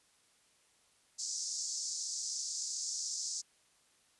white band-pass noise, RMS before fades -39 dBFS, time 1.18-3.42 s, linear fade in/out 20 ms, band 4900 to 7400 Hz, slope 48 dB/octave, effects white hiss -69 dBFS RMS until 4.19 s + resampled to 24000 Hz

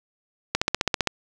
click train, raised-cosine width 0.2 ms, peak -3 dBFS, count 9, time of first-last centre 0.55-1.073 s, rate 15.3 Hz, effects none

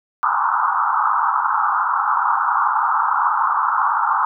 white band-pass noise, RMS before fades -18 dBFS, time 0.23-4.25 s, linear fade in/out 0 ms, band 820 to 1400 Hz, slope 96 dB/octave, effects none

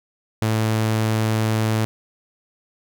sawtooth tone, 110 Hz, A2, in tune, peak -14 dBFS, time 0.42-1.85 s, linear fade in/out 0 ms, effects none

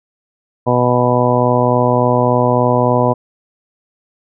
harmonic tone, 123.47 Hz, B2, in tune, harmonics 1 / 2 / 3 / 4 / 5 / 6 / 7 / 8, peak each -17 / -18 / -21 / -17 / -17 / -22 / -22 / -18 dBFS, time 0.66-3.14 s, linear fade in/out 20 ms, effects none

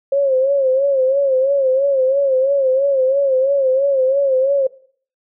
sine tone with vibrato, 539 Hz, C#5, 49 cents flat, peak -12 dBFS, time 0.12-4.67 s, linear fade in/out 5 ms, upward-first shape sine, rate 3 Hz, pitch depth 79 cents each way, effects noise-tail reverb RT60 0.5 s tail -19 dB re dry

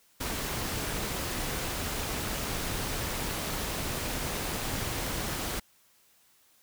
pink noise with amplitude modulation, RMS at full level -31 dBFS, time 0.2-5.6 s, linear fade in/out 10 ms, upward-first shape sine, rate 221 Hz, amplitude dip 45%, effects white hiss -64 dBFS RMS until 6.62 s

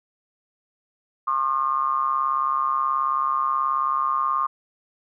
triangle ring-modulated tone, 69.3 Hz, C#2, in tune, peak -15 dBFS, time 1.27-4.47 s, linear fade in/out 10 ms, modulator 1140 Hz, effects none

